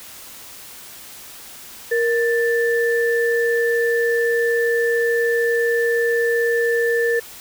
sine tone pair together, 467.9 / 1766.6 Hz, A#4 / A6, +6 / +6 cents, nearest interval octave + major seventh, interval 2300 cents, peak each -17 / -21 dBFS, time 1.91-7.2 s, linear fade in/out 10 ms, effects white hiss -39 dBFS RMS until 7.4 s

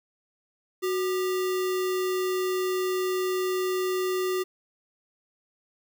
sine tone with sample-and-hold, 370 Hz, F#4, in tune, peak -24 dBFS, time 0.82-4.44 s, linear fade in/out 20 ms, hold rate 1575 Hz, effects none

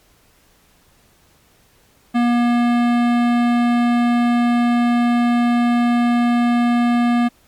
sine tone with hard clipping, 239.4 Hz, A#3, 46 cents sharp, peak -15 dBFS, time 2.14-7.29 s, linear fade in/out 20 ms, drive 18 dB, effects pink hiss -55 dBFS RMS until 7.47 s + MP3 96 kbps

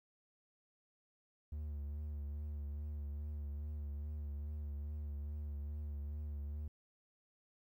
triangle tone with vibrato, 73.42 Hz, D2, in tune, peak -38 dBFS, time 1.52-6.68 s, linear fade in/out 5 ms, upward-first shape triangle, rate 2.4 Hz, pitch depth 52 cents each way, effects 13-bit

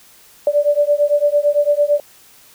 sine beating tone pair, 580 / 588.9 Hz, D5 / D5, -22 / +5 cents, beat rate 8.9 Hz, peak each -15 dBFS, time 0.47-2 s, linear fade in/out 2 ms, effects white hiss -47 dBFS RMS until 2.54 s

